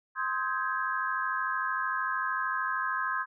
sine chord, Ab major seventh, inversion first, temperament equal with one note detuned, 1046.5 / 1267.7 / 1568 / 1661.2 Hz, C6 / Eb6 / G6 / Ab6, 0 / +32 / 0 / 0 cents, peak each -32 / -34 / -35 / -34 dBFS, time 0.15-3.26 s, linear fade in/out 50 ms, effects none

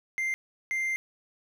triangle tone pair in turn, 2093 / 2093 Hz, C7 / C7, 0 / 0 cents, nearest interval unison, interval 0 cents, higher neither, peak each -25 / -25 dBFS, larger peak neither, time 0.18-0.34 / 0.71-0.96 s, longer second, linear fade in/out 0 ms, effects none

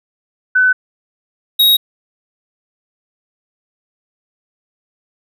sine / square tone pair in turn, 1507 / 3790 Hz, F#6 / A#7, +31 / +28 cents, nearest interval octave + major third, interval 1597 cents, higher second, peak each -8 dBFS, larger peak neither, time 0.55-0.73 / 1.59-1.77 s, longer neither, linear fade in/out 10 ms, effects none

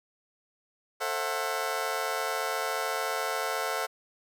20% pulse chord, F# half-diminished seventh, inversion first, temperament just, 444 / 532.8 / 666 / 740 Hz, A4 / C5 / E5 / F#5, +16 / +31 / +18 / 0 cents, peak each -30 dBFS, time 1-3.87 s, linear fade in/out 20 ms, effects none

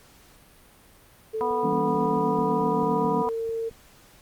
sine tone with pitch glide, 440 to 454.5 Hz, A4 to A#4, 0 to -44 cents, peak -26 dBFS, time 1.33-3.7 s, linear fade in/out 20 ms, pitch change +56 cents, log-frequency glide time 2.18-3.34 s
harmonic tone, 245.1 Hz, B3, 13 cents flat, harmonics 1 / 2 / 3 / 4 / 5, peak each -36 / -37 / -32 / -26 / -37 dBFS, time 1.41-3.29 s, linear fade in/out 0 ms
click train, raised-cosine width 5 ms, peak -36 dBFS, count 11, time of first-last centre 1.51-3.713 s, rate 4.54 Hz
sine chord, E diminished seventh, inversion none, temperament just, 164.81 / 197.78 / 237.3 / 284.8 Hz, E3 / G3 / Bb3 / Db4, 0 / +16 / +31 / +47 cents, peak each -31 dBFS, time 1.63-3.23 s, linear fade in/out 10 ms
effects pink hiss -54 dBFS RMS until 4.21 s + Opus 48 kbps

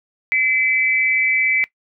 sine tone pair together, 2045 / 2308 Hz, C7 / D7, -40 / -31 cents, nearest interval major second, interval 209 cents, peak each -17 dBFS, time 0.32-1.64 s, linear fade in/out 0 ms, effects noise-tail reverb RT60 0.1 s tail -20 dB re dry

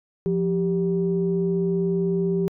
sine tone pair together, 174.5 / 392 Hz, F3 / G4, -1 / 0 cents, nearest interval octave + major second, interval 1401 cents, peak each -22 dBFS, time 0.26-2.48 s, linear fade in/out 0 ms, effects tanh soft clip ceiling -12 dBFS

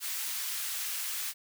white high-pass noise, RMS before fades -35 dBFS, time 0-1.34 s, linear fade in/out 50 ms, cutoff 1400 Hz, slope 12 dB/octave, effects none

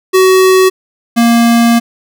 square tone pair in turn, 375.3 / 233.7 Hz, F#4 / A#3, +25 / +5 cents, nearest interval minor sixth, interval 820 cents, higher first, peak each -5 / -6 dBFS, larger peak first, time 0.13-0.7 / 1.16-1.8 s, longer second, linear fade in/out 20 ms, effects none

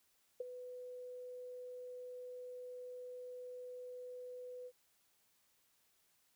sine tone with ADSR envelope, 498.3 Hz, B4, 15 cents sharp, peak -35 dBFS, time 0.4-4.72 s, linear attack 6 ms, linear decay 17 ms, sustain -11 dB, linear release 56 ms, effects white hiss -75 dBFS RMS until 6.35 s

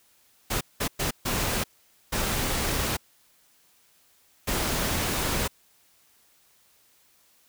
pink noise bursts at uneven times, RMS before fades -27 dBFS, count 6, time 0.5-0.61 / 0.8-0.88 / 0.99-1.11 / 1.25-1.64 / 2.12-2.97 / 4.47-5.48 s, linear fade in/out 10 ms, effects white hiss -62 dBFS RMS until 7.48 s

